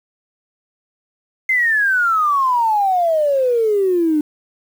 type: exponential sweep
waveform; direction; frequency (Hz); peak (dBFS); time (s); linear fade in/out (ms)
triangle; down; 2100 to 294.9; -9; 1.49-4.21; 5
effects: tanh soft clip ceiling -11 dBFS + 7-bit